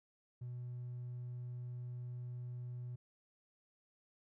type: tone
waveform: triangle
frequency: 122.9 Hz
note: B2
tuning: 8 cents flat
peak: -39 dBFS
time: 0.41-2.96 s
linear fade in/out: 10 ms
effects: tanh soft clip ceiling -38 dBFS